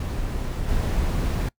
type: noise with level steps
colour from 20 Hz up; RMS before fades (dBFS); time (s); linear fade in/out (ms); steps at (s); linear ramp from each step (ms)
brown; -27 / -23; 0-1.49; 5; 0.68; 5
effects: noise-tail reverb RT60 0.1 s tail -22 dB re dry